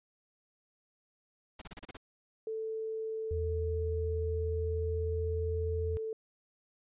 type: noise bursts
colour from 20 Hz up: pink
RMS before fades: -45 dBFS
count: 7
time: 1.59-1.97 s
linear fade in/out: 5 ms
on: 26 ms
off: 33 ms
type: tone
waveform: sine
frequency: 441.7 Hz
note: A4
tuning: 7 cents sharp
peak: -34 dBFS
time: 2.47-6.13 s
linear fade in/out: 2 ms
type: tone with pitch glide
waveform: sine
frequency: 81.3 to 82.86 Hz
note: E2 to E2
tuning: -23 to +9 cents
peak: -32 dBFS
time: 3.31-5.97 s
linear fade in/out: 0 ms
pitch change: +32 cents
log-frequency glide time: 4.23-5.6 s
effects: resampled to 8000 Hz